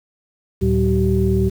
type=tone cluster; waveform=sine; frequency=72.5 / 111.9 / 189.7 / 383.8 Hz; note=D2 / A2 / F#3 / G4; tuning=-22 / +30 / +43 / -37 cents; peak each=-19 dBFS; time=0.61-1.5 s; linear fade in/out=20 ms; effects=tanh soft clip ceiling -4 dBFS + 7-bit